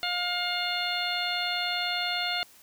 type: harmonic tone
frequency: 710 Hz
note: F5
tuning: 28 cents sharp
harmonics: 1 / 2 / 3 / 4 / 5 / 6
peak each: -34 / -34 / -34 / -34 / -34 / -34 dBFS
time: 0.03-2.43 s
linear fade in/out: 0 ms
effects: white hiss -55 dBFS RMS until 2.62 s